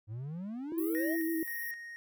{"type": "exponential sweep", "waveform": "triangle", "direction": "up", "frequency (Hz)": [102.1, 698.5], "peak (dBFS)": -35, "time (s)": [0.07, 1.17], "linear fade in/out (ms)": 50}
{"type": "tone with vibrato", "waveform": "sine", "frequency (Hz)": 327.1, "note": "E4", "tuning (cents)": -13, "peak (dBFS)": -30, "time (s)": [0.72, 1.43], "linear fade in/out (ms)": 2, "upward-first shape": "square", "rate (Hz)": 7.2, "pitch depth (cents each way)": 23}
{"type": "high-pass noise", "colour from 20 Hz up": "pink", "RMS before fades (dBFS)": -43, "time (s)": [0.78, 1.71], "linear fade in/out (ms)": 2, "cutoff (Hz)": 11000, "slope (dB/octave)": 48}
{"type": "tone with tremolo", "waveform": "triangle", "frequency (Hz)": 1864.7, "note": "A#6", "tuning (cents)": 0, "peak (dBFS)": -35, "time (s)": [0.95, 1.96], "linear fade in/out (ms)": 0, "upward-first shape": "square", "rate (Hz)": 1.9, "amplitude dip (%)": 50}
{"effects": []}